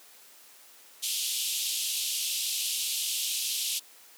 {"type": "band-pass noise", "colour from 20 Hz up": "pink", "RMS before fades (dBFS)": -31, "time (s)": [1.02, 3.8], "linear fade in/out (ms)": 20, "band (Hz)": [2800, 14000], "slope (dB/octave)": 48, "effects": ["white hiss -54 dBFS RMS until 4.17 s", "high-pass 300 Hz 12 dB/octave"]}